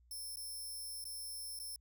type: tone with dropouts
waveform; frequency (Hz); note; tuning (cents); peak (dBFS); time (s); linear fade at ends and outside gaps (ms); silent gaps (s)
5% pulse; 5340; E8; +22; -37; 0.11-1.76; 2; 0.359-0.369 / 1.042-1.052 / 1.591-1.598
effects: added 60 Hz sine -64 dBFS peak until 1.8 s